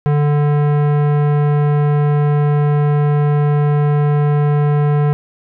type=tone with tanh clipping; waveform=sine; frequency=146.83 Hz; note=D3; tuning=in tune; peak=-13 dBFS; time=0.06-5.13 s; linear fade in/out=0 ms; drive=18 dB; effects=none